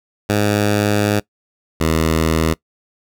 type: tone pair in turn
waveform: 10% pulse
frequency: 103.83 / 80.11 Hz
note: G#2 / E2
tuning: 0 / -49 cents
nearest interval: major third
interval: 449 cents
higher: first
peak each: -6 dBFS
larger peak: neither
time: 0.29-1.2 / 1.8-2.54 s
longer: first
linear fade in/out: 10 ms
effects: noise-tail reverb RT60 0.1 s tail -21 dB re dry